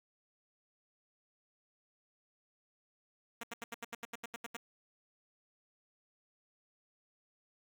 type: tone bursts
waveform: 5% pulse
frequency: 233.1 Hz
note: A#3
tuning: in tune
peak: -29 dBFS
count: 12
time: 3.41-4.568 s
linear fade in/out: 5 ms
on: 25 ms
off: 78 ms
effects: 11-bit